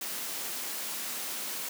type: high-pass noise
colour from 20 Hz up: white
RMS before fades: -36 dBFS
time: 0.01-1.69 s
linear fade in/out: 5 ms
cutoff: 170 Hz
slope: 48 dB/octave
effects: none